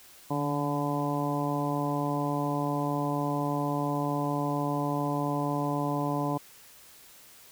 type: harmonic tone with a mistuned harmonic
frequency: 144.3 Hz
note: D3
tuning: 30 cents flat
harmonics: 1 / 2 / 3 / 4 / 5 / 6 / 7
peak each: -32 / -31 / -38 / -36 / -36 / -37 / -35 dBFS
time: 0.3-6.38 s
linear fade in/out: 10 ms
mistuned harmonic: 1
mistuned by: +41 cents
effects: white hiss -53 dBFS RMS until 7.51 s